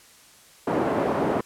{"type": "band-pass noise", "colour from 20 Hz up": "pink", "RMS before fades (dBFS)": -24, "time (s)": [0.67, 1.41], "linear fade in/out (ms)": 5, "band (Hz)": [270, 820], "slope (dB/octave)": 12, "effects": ["white hiss -52 dBFS RMS until 1.45 s", "low-pass 11000 Hz 12 dB/octave"]}